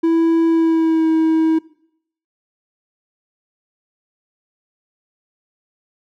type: tone with pitch glide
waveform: triangle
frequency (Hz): 329.6 to 320.6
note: E4 to E4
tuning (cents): 0 to -48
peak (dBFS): -10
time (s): 0.03-1.59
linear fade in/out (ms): 10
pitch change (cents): -48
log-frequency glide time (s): 0.47-1.1
effects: noise-tail reverb RT60 0.7 s tail -21 dB re dry